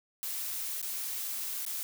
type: noise with dropouts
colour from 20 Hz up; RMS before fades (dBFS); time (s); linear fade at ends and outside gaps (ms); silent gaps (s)
blue; -36; 0.23-1.83; 0; 0.816-0.827 / 1.651-1.664
effects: none